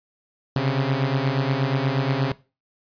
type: beating tone pair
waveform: sawtooth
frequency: 130.81 / 139.21 Hz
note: C3 / C#3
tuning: 0 / +8 cents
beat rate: 8.4 Hz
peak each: -19 dBFS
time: 0.56-2.32 s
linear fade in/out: 2 ms
effects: noise-tail reverb RT60 0.3 s tail -19 dB re dry + resampled to 11025 Hz